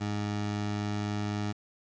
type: tone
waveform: 20% pulse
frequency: 103.83 Hz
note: G#2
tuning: in tune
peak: -25 dBFS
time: 0-1.53 s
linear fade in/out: 20 ms
effects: resampled to 16000 Hz + 9-bit